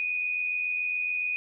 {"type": "tone with amplitude modulation", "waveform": "sine", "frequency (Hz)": 2479, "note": "D#7", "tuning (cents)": -7, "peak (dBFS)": -24, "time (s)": [0, 1.36], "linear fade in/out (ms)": 0, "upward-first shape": "sine", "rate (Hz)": 87.1, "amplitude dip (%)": 50, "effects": []}